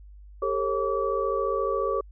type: tone cluster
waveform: sine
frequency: 398.5 / 452.8 / 544 / 1149 Hz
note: G4 / A4 / C#5 / D6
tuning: +28 / +50 / -33 / -38 cents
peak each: -29 dBFS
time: 0.42-2.01 s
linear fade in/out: 5 ms
effects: added 50 Hz sine -44 dBFS peak until 2.11 s